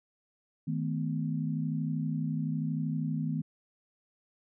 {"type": "tone cluster", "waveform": "sine", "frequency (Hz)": [157.8, 218.8, 251.1], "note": ["D#3", "A3", "B3"], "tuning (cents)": [25, -9, 29], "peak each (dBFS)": [-31, -36, -35], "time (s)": [0.67, 3.42], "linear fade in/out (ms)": 10, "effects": []}